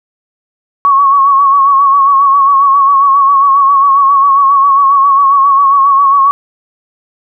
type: tone with vibrato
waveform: sine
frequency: 1108.7 Hz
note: C#6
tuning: in tune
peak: -4 dBFS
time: 0.85-6.31 s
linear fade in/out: 0 ms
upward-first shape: sine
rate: 7.4 Hz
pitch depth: 48 cents each way
effects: none